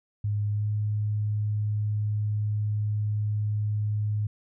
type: tone with pitch glide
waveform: sine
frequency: 103.83 to 105.34 Hz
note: G#2 to G#2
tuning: 0 to +25 cents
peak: -24 dBFS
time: 0.24-4.27 s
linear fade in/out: 5 ms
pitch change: +25 cents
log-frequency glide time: 0.51-0.66 s
effects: none